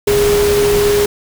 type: tone in noise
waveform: sine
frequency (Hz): 410.9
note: G#4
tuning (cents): -18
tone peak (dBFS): -10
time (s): 0.07-1.06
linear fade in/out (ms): 5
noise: pink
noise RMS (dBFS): -19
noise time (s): 0.07-1.06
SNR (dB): +6
effects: none